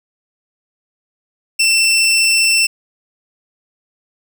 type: tone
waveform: 20% pulse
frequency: 2685 Hz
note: E7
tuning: 31 cents sharp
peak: -6 dBFS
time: 1.59-2.67 s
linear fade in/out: 10 ms
effects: none